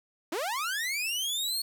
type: linear sweep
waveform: sawtooth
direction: up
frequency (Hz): 286 to 4379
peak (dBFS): -26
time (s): 0.32-1.62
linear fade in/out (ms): 5
effects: 9-bit